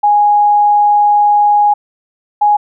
sine tone pair in turn, 828 / 831 Hz, G#5 / G#5, -5 / +1 cents, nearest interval unison, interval 6 cents, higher second, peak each -6 dBFS, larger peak neither, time 0.03-1.74 / 2.41-2.57 s, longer first, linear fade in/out 10 ms, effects none

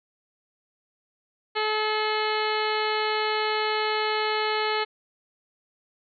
harmonic tone with a mistuned harmonic, 430 Hz, A4, 40 cents flat, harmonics 1 / 2 / 3 / 4 / 5 / 6 / 7 / 8 / 9 / 10, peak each -28 / -29 / -31 / -34 / -32 / -38 / -35 / -40 / -39 / -35 dBFS, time 1.55-4.85 s, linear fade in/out 20 ms, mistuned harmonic 9, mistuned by +19 cents, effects none

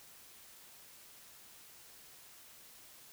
silence, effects white hiss -57 dBFS RMS until 3.12 s

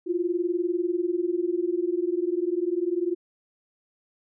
sine tone pair together, 340 / 360.2 Hz, F4 / F#4, -46 / -46 cents, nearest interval minor second, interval 100 cents, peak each -26 dBFS, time 0.06-3.15 s, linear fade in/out 20 ms, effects none

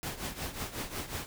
pink noise with tremolo, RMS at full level -35 dBFS, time 0.03-1.26 s, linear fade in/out 0 ms, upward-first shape triangle, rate 5.5 Hz, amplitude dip 80%, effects none

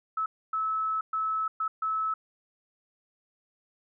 sine tone bursts at uneven times, 1300 Hz, E6, 24 cents flat, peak -26 dBFS, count 5, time 0.17-0.26 / 0.53-1.01 / 1.13-1.48 / 1.6-1.68 / 1.82-2.14 s, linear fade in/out 5 ms, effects none

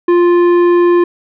sine tone with tanh clipping, 349.2 Hz, F4, in tune, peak -8 dBFS, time 0.08-1.04 s, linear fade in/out 5 ms, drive 11 dB, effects none

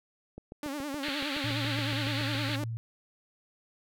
click train, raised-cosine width 2 ms, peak -29 dBFS, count 17, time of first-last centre 0.38-2.634 s, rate 7.1 Hz
sawtooth tone with vibrato, 284.7 Hz, C#4, 46 cents sharp, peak -30 dBFS, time 0.63-2.64 s, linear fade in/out 2 ms, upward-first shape sine, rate 9.7 Hz, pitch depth 100 cents each way
white band-pass noise, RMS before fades -36 dBFS, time 1.03-2.56 s, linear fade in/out 2 ms, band 1300 to 4500 Hz, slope 96 dB/octave
sine tone with pitch glide, 115.6 to 114.07 Hz, A#2 to A#2, -14 to -37 cents, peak -32 dBFS, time 1.44-2.77 s, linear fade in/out 0 ms, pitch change -23 cents, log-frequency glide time 1.63-2 s
effects none

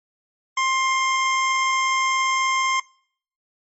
25% pulse tone, 1056 Hz, C6, 16 cents sharp, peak -15 dBFS, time 0.57-2.8 s, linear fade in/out 5 ms, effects noise-tail reverb RT60 0.6 s tail -24 dB re dry + MP3 32 kbps

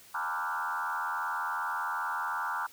sine tone with frequency modulation, 1174.7 Hz, D6, in tune, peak -30 dBFS, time 0.14-2.67 s, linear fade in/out 10 ms, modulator 82.6 Hz, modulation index 4, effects white hiss -55 dBFS RMS until 2.72 s

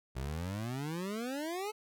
25% pulse exponential sweep, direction up, 61.74 to 440 Hz, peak -32 dBFS, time 0.15-1.72 s, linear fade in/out 20 ms, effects none

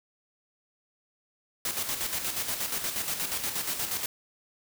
white noise with tremolo, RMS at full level -30 dBFS, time 1.65-4.06 s, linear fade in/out 2 ms, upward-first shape square, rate 8.4 Hz, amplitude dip 50%, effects none

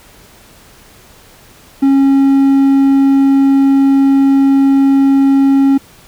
triangle tone, 273.4 Hz, C#4, 24 cents flat, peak -4 dBFS, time 1.82-5.78 s, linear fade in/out 10 ms, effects pink hiss -42 dBFS RMS until 6.07 s

